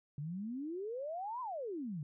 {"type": "exponential two-way sweep", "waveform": "sine", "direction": "up then down", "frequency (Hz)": [138.59, 1042, 138.59], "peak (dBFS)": -38, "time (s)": [0.18, 2.03], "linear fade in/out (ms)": 2, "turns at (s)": 1.41, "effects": []}